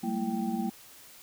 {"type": "tone cluster", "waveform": "sine", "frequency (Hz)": [191.6, 207.2, 226.7, 334.1, 780], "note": ["G3", "G#3", "A#3", "E4", "G5"], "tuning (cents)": [-39, -4, -48, 23, -9], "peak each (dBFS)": [-36, -36, -31, -37, -37], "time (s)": [0.03, 0.7], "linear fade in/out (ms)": 10, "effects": ["white hiss -52 dBFS RMS until 1.22 s"]}